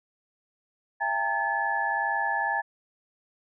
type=tone cluster; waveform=sine; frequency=668 / 806 / 908 / 1722 Hz; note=E5 / G5 / A#5 / A6; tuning=+23 / +48 / -46 / -38 cents; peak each=-37 / -29 / -30 / -28 dBFS; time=1-2.62 s; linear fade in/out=20 ms; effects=none